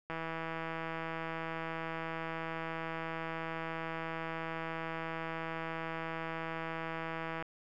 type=click train; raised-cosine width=0.5 ms; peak=-24 dBFS; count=1195; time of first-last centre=0.1-7.425 s; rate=163 Hz; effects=none